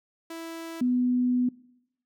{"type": "tone pair in turn", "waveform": ["sawtooth", "sine"], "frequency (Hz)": [329.6, 248.4], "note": ["E4", "B3"], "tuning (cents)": [0, 10], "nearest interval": "perfect fourth", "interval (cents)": 490, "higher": "first", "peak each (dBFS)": [-32, -21], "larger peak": "second", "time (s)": [[0.3, 0.81], [0.81, 1.49]], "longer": "second", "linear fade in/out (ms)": 5, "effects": ["noise-tail reverb RT60 0.8 s tail -22 dB re dry"]}